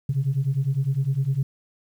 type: beating tone pair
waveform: sine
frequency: 130.4 / 140.3 Hz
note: C3 / C#3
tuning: -5 / +21 cents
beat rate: 9.9 Hz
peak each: -23 / -22 dBFS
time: 0.09-1.43 s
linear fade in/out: 5 ms
effects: tanh soft clip ceiling -15 dBFS + 9-bit